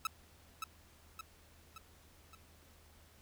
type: tone with echo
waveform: sawtooth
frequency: 1301 Hz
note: E6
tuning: 23 cents flat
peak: -29 dBFS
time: 0.05-0.07 s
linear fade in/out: 2 ms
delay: 570 ms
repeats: 4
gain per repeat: -5 dB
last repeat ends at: 2.35 s
effects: added 79 Hz sine -64 dBFS peak until 3.21 s + pink hiss -64 dBFS RMS until 3.21 s